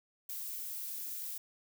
violet noise, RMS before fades -41 dBFS, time 0.29-1.38 s, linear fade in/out 5 ms, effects none

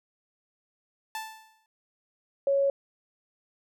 sawtooth tone with exponential decay, 880 Hz, A5, in tune, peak -27 dBFS, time 1.15-1.66 s, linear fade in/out 1 ms, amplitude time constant 110 ms
sine tone, 554.4 Hz, C#5, in tune, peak -21 dBFS, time 2.47-2.7 s, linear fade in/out 2 ms
effects none

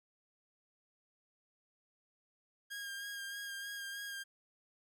sawtooth tone with vibrato, 1619 Hz, G#6, 45 cents flat, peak -38 dBFS, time 2.7-4.24 s, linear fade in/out 20 ms, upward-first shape sine, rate 3.2 Hz, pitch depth 23 cents each way, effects none

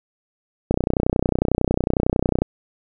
click train, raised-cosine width 2 ms, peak -4 dBFS, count 54, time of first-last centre 0.71-2.42 s, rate 31 Hz, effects none

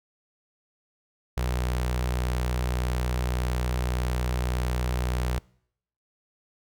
sawtooth tone with notch filter, 61.74 Hz, B1, in tune, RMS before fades -27 dBFS, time 1.37-5.39 s, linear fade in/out 5 ms, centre 260 Hz, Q 1.8, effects noise-tail reverb RT60 0.7 s tail -25 dB re dry

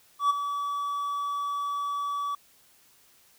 triangle tone with ADSR envelope, 1145 Hz, D6, 44 cents flat, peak -16 dBFS, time 0.19-2.35 s, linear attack 110 ms, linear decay 16 ms, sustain -10 dB, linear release 4 ms, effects white hiss -60 dBFS RMS until 3.38 s

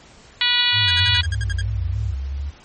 harmonic tone, 487.1 Hz, B4, 24 cents flat, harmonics 2 / 3 / 4 / 5 / 6 / 7 / 8 / 9, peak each -32 / -27 / -24 / -25 / -22 / -21 / -22 / -25 dBFS, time 0.41-1.21 s, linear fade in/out 2 ms
sine tone with vibrato, 96 Hz, G2, 36 cents flat, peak -22 dBFS, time 0.72-2.16 s, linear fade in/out 50 ms, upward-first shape sine, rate 3.3 Hz, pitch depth 180 cents each way
sawtooth tone bursts, 1625 Hz, G#6, 38 cents flat, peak -23 dBFS, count 9, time 0.88-1.613 s, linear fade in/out 2 ms, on 29 ms, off 59 ms
sine exponential two-way sweep, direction down then up, 95 to 58.27 to 71.8 Hz, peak -23 dBFS, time 0.99-2.51 s, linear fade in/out 20 ms, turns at 1.51 s
effects pink hiss -47 dBFS RMS until 2.64 s + MP3 32 kbps

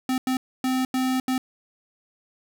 square tone bursts at uneven times, 258.4 Hz, C4, 21 cents flat, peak -22 dBFS, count 5, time 0.09-0.18 / 0.27-0.37 / 0.64-0.85 / 0.94-1.2 / 1.28-1.38 s, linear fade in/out 2 ms, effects none

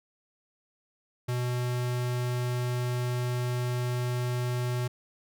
square tone, 123.47 Hz, B2, in tune, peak -28 dBFS, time 1.28-4.88 s, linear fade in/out 10 ms, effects none

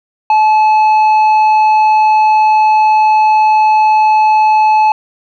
triangle tone with tanh clipping, 862 Hz, A5, 36 cents flat, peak -7 dBFS, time 0.3-4.92 s, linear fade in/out 2 ms, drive 10 dB, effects none

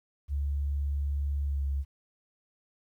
sine tone with pitch glide, 71 to 69.22 Hz, C#2 to C#2, +42 to -2 cents, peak -27 dBFS, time 0.28-1.85 s, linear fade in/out 50 ms, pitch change -44 cents, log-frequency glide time 1.44-1.65 s, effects 11-bit

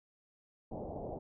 white low-pass noise, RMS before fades -42 dBFS, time 0.71-1.19 s, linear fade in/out 10 ms, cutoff 760 Hz, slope 48 dB/octave, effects none

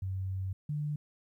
sine tone pair in turn, 94.9 / 148.64 Hz, F#2 / D3, +44 / +21 cents, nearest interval minor sixth, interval 777 cents, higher second, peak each -32 / -31 dBFS, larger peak second, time 0.02-0.53 / 0.69-0.96 s, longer first, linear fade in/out 5 ms, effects 12-bit

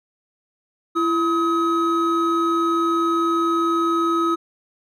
triangle tone pair together, 335.3 / 1270.7 Hz, E4 / D#6, +30 / +36 cents, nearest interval octave + major seventh, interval 2306 cents, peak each -18 dBFS, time 0.95-4.36 s, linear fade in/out 20 ms, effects none

